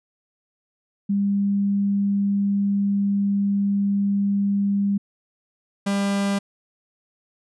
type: tone pair in turn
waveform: sine / 45% pulse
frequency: 200.2 / 199.29 Hz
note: G3 / G3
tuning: +37 / +29 cents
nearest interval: unison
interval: 8 cents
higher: first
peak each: -18 / -20 dBFS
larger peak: first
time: 1.09-4.98 / 5.86-6.39 s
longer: first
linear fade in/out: 10 ms
effects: resampled to 24000 Hz